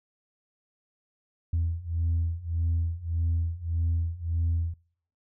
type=beating tone pair; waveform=sine; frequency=82.5 / 84.2 Hz; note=E2 / E2; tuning=+2 / +37 cents; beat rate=1.7 Hz; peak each=-28 / -26 dBFS; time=1.53-4.74 s; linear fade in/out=5 ms; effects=noise-tail reverb RT60 0.6 s tail -25 dB re dry + tanh soft clip ceiling -20 dBFS